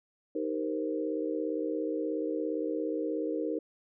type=chord; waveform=sine; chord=C minor seventh; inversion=first; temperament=equal with one note detuned; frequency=311.1 / 389.1 / 466.2 / 523.3 Hz; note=Eb4 / G4 / Bb4 / C5; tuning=0 / -13 / 0 / 0 cents; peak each=-33 / -38 / -34 / -38 dBFS; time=0.35-3.59 s; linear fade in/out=5 ms; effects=none